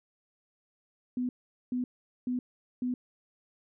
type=tone bursts; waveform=sine; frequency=249.3 Hz; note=B3; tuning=16 cents sharp; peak=-28 dBFS; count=4; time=1.17-2.94 s; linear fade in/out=2 ms; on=120 ms; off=430 ms; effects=none